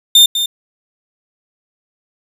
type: tone with echo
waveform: 40% pulse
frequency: 3612 Hz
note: A7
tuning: 45 cents sharp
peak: -3 dBFS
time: 0.15-0.26 s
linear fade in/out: 5 ms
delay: 200 ms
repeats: 1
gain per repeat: -10 dB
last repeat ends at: 0.46 s
effects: 7-bit